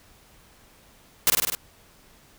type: noise with echo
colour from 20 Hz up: white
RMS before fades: -18 dBFS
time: 1.27-1.3 s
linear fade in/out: 0 ms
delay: 50 ms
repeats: 5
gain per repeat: -2 dB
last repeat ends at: 1.55 s
effects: pink hiss -55 dBFS RMS until 2.38 s